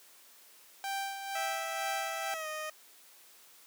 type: tone with tremolo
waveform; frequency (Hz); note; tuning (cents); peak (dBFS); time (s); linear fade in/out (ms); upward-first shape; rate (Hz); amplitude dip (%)
sawtooth; 785; G5; +2; -29; 0.84-2.34; 0; sine; 2.1; 55
type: tone with pitch glide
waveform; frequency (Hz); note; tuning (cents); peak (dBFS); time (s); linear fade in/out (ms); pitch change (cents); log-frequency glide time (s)
15% pulse; 656 to 619.2; E5 to D#5; -9 to -9; -30; 1.35-2.7; 5; -100; 2.32-2.47
effects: white hiss -58 dBFS RMS until 3.66 s + high-pass 300 Hz 12 dB/octave